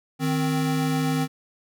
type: tone pair together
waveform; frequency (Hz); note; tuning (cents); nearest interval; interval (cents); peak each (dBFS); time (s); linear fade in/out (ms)
square; 155.4 / 261.6; D#3 / C4; -2 / 0; major sixth; 902; -25; 0.19-1.28; 50
effects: none